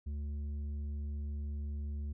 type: tone with tanh clipping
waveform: triangle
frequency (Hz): 72.9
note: D2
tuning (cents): -12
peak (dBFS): -37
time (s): 0.06-2.13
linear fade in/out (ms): 10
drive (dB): 11
effects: none